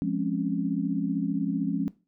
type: chord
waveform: sine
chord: Db major seventh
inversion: first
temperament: equal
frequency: 174.61 / 207.7 / 261.6 / 277.2 Hz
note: F3 / Ab3 / C4 / Db4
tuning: 0 / 0 / 0 / 0 cents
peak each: -30 / -30 / -33 / -29 dBFS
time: 0.02-1.88 s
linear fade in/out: 0 ms
effects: noise-tail reverb RT60 0.3 s tail -18 dB re dry